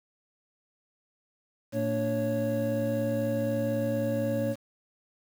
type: tone cluster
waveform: triangle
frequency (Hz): 114 / 227.4 / 291.4 / 553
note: A#2 / A#3 / D4 / C#5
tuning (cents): -38 / -43 / -13 / -4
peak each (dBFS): -31 / -30 / -32 / -27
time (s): 1.72-4.56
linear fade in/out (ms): 50
effects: 8-bit